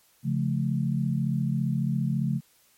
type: chord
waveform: sine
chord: Db augmented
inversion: none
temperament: just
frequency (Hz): 138.59 / 173.24 / 216.5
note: Db3 / F3 / A3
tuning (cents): 0 / -14 / -28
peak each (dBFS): -26 / -29 / -29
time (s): 0.23-2.41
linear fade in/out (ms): 50
effects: white hiss -62 dBFS RMS until 2.77 s + MP3 64 kbps